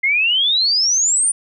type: exponential sweep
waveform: sine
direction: up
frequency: 2077 to 9450 Hz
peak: -13 dBFS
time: 0.03-1.32 s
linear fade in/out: 10 ms
effects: none